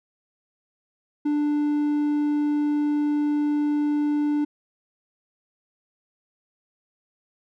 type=tone; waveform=triangle; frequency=295.1 Hz; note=D4; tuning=8 cents sharp; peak=-18 dBFS; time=1.25-4.45 s; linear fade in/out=10 ms; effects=none